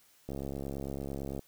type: click train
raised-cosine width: 2 ms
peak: -25 dBFS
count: 77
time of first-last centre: 0.29-1.393 s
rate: 68.9 Hz
effects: white hiss -64 dBFS RMS until 1.47 s